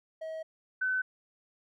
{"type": "tone pair in turn", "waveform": ["triangle", "sine"], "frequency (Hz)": [639, 1515], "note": ["D#5", "F#6"], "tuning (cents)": [46, 40], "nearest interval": "octave + minor third", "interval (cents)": 1494, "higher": "second", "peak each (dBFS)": [-34, -27], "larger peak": "second", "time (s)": [[0.21, 0.43], [0.81, 1.02]], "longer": "first", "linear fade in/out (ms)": 10, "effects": []}